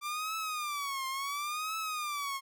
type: tone with vibrato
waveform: sawtooth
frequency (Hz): 1174.7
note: D6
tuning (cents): 0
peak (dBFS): -30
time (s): 0.01-2.41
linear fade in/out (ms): 50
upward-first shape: triangle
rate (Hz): 0.71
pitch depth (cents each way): 190
effects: none